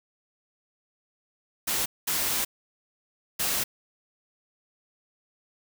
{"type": "noise bursts at uneven times", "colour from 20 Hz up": "white", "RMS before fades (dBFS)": -27, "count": 3, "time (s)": [[1.67, 1.86], [2.07, 2.45], [3.39, 3.64]], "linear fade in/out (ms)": 10, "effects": []}